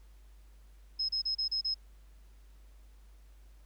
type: tone bursts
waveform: sine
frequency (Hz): 5140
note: E8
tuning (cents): -45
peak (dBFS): -29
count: 6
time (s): 0.99-1.744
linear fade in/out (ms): 10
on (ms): 99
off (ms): 32
effects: added 50 Hz sine -53 dBFS peak until 3.65 s + pink hiss -69 dBFS RMS until 3.65 s

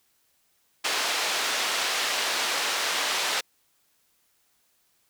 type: band-pass noise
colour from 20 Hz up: white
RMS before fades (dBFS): -27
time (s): 0.84-3.41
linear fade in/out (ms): 10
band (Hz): 490 to 4500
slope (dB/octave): 12
effects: white hiss -68 dBFS RMS until 5.09 s

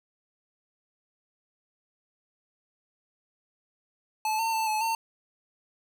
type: tone with pitch steps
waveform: square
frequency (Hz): 867 / 904 / 887 / 861 / 905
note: A5 / A5 / A5 / A5 / A5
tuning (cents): -26 / +47 / +14 / -38 / +48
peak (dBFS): -26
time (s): 4.25-4.95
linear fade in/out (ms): 2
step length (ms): 140
effects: none

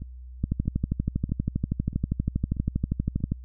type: two click trains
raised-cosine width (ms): 5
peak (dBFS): -12 / -24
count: 37 / 6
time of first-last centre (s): 0.44-3.32 / 0.02-3.205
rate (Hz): 12.5 / 1.57
effects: added 62 Hz sine -39 dBFS peak until 3.44 s

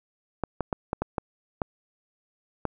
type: clicks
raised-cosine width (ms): 1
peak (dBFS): -12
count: 8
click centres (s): 0.437 / 0.607 / 0.728 / 0.931 / 1.02 / 1.182 / 1.618 / 2.653
effects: none

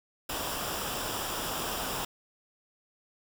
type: noise with comb filter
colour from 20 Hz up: pink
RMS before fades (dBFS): -34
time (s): 0.29-2.05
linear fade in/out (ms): 5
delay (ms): 0.47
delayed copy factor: -0.6
effects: none

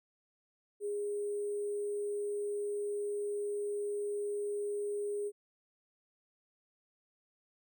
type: tone with sample-and-hold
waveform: sine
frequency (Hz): 411.2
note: G#4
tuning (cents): -17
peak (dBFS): -33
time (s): 0.8-5.32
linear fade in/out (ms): 50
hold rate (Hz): 8820
effects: none

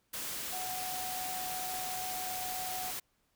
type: tone in noise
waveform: sine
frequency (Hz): 740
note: F#5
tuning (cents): 0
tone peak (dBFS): -39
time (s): 0.52-2.91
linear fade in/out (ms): 10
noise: white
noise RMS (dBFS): -39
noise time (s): 0.13-3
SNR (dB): -3
effects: pink hiss -75 dBFS RMS until 3.35 s

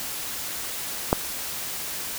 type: click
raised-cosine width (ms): 1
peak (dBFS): -3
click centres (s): 1.129
effects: white hiss -32 dBFS RMS until 2.18 s

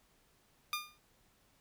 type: tone with exponential decay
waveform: 15% pulse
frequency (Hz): 1209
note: D6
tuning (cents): +50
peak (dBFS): -25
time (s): 0.73-0.98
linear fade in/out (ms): 1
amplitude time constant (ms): 54
effects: pink hiss -70 dBFS RMS until 1.6 s

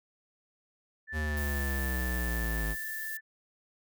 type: tone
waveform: sine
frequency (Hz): 1760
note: A6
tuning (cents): 0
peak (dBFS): -36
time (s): 1.07-3.21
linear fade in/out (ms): 50
type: linear sweep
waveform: square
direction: down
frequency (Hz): 77.78 to 52.5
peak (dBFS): -31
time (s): 1.12-2.76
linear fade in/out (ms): 50
type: noise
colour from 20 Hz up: violet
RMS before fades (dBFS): -41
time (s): 1.37-3.17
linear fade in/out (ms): 2
effects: none

